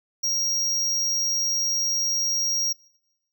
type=tone; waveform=square; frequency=5630 Hz; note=F8; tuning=13 cents sharp; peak=-22 dBFS; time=0.23-2.73 s; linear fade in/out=10 ms; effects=noise-tail reverb RT60 0.9 s tail -23 dB re dry